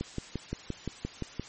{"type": "click train", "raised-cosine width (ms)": 3, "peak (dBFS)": -19, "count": 9, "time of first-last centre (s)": [0.01, 1.396], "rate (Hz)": 5.77, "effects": ["white hiss -48 dBFS RMS until 1.48 s", "MP3 32 kbps"]}